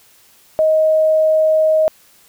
sine tone, 628 Hz, D#5, 16 cents sharp, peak -10 dBFS, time 0.59-1.88 s, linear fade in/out 0 ms, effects white hiss -50 dBFS RMS until 2.28 s

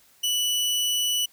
sawtooth tone, 2960 Hz, F#7, in tune, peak -19 dBFS, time 0.23-1.26 s, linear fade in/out 10 ms, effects white hiss -58 dBFS RMS until 1.32 s

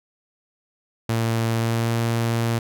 sawtooth tone with pitch glide, 114.2 to 115.86 Hz, A#2 to A#2, -35 to -10 cents, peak -16 dBFS, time 1.09-2.59 s, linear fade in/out 5 ms, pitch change +25 cents, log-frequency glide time 1.52-1.94 s, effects none

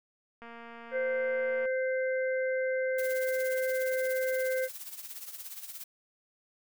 click train, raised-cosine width 0.5 ms, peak -33 dBFS, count 289, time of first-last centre 0.42-1.656 s, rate 233 Hz
harmonic tone, 519 Hz, C5, 14 cents flat, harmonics 1 / 3 / 4, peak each -28 / -37 / -40 dBFS, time 0.91-4.69 s, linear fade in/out 50 ms
blue noise with tremolo, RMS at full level -40 dBFS, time 2.98-5.84 s, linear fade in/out 5 ms, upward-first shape triangle, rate 17 Hz, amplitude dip 75%
effects none

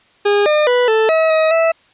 40% pulse tone with pitch steps, 408.8 / 604 / 492.3 / 440.5 / 642 / 634 / 656 Hz, G#4 / D5 / B4 / A4 / E5 / D#5 / E5, -27 / +48 / -6 / +2 / -46 / +32 / -9 cents, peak -10 dBFS, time 0.25-1.72 s, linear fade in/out 10 ms, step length 210 ms, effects white hiss -52 dBFS RMS until 1.93 s + resampled to 8000 Hz

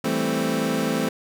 25% pulse chord, A minor seventh, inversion second, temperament equal, 164.81 / 196 / 220 / 261.6 Hz, E3 / G3 / A3 / C4, 0 / 0 / 0 / 0 cents, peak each -25 / -27 / -22 / -22 dBFS, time 0.04-1.09 s, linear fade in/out 5 ms, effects none

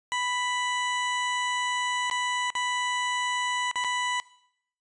20% pulse tone with dropouts, 989 Hz, B5, 2 cents sharp, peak -21 dBFS, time 0.12-4.2 s, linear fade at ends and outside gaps 0 ms, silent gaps 2.099-2.112 / 2.503-2.552 / 3.713-3.757 / 3.84-3.846 s, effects noise-tail reverb RT60 0.7 s tail -20 dB re dry + resampled to 22050 Hz

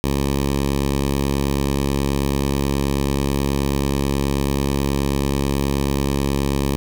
10% pulse tone with notch filter, 69.3 Hz, C#2, in tune, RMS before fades -20 dBFS, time 0.04-6.76 s, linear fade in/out 0 ms, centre 1500 Hz, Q 1.6, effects none

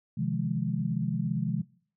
sine chord, F minor seventh, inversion second, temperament just, 130.96 / 157.15 / 174.61 / 209.5 Hz, C3 / Eb3 / F3 / Ab3, +2 / +18 / 0 / +15 cents, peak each -32 dBFS, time 0.17-1.62 s, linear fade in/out 10 ms, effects noise-tail reverb RT60 0.5 s tail -22 dB re dry

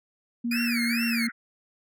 sine tone with pitch glide, 236.5 to 231.8 Hz, A#3 to A#3, +25 to -10 cents, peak -25 dBFS, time 0.44-1.29 s, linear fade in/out 10 ms, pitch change -35 cents, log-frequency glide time 0.72-1.11 s
white band-pass noise, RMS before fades -36 dBFS, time 0.51-1.32 s, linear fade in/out 20 ms, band 1400 to 2000 Hz, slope 96 dB/octave
30% pulse tone with vibrato, 2402 Hz, D7, 38 cents sharp, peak -25 dBFS, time 0.51-1.27 s, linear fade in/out 5 ms, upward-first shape sine, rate 2.3 Hz, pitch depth 220 cents each way
effects none

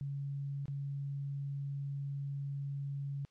sine tone with dropouts, 140 Hz, C#3, 18 cents sharp, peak -36 dBFS, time 0.01-3.25 s, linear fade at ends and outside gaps 0 ms, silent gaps 0.656-0.681 s, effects white hiss -75 dBFS RMS until 3.3 s + low-pass 5000 Hz 12 dB/octave

